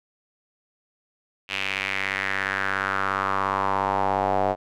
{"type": "tone with band-pass filter sweep", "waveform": "square", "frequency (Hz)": 48.55, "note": "G1", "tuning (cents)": -16, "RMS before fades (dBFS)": -25, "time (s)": [1.48, 4.56], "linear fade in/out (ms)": 50, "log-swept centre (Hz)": [2700, 680], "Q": 3.5, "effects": []}